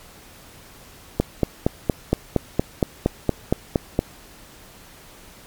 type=click train; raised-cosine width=2 ms; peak=-3 dBFS; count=13; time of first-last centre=1.2-3.991 s; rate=4.3 Hz; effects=pink hiss -46 dBFS RMS until 5.46 s + MP3 96 kbps